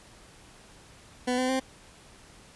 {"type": "tone with pitch steps", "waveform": "20% pulse", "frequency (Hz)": [249.3, 255.7, 262.3], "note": ["B3", "C4", "C4"], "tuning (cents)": [16, -40, 4], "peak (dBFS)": -20, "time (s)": [1.27, 1.6], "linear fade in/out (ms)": 10, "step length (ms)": 110, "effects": ["pink hiss -53 dBFS RMS until 2.55 s", "resampled to 24000 Hz"]}